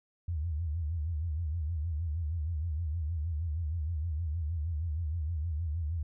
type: tone with vibrato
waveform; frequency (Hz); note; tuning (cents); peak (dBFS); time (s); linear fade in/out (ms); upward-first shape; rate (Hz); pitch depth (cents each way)
sine; 80.1; E2; -49; -30; 0.28-6.03; 5; sine; 6.4; 150
effects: none